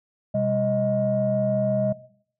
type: tone cluster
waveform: sine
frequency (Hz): 126.9 / 200.9 / 627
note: B2 / G3 / D#5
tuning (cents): +47 / +43 / +13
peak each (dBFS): -27 / -26 / -22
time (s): 0.34-1.93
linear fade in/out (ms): 10
effects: noise-tail reverb RT60 0.6 s tail -18 dB re dry + tanh soft clip ceiling -12 dBFS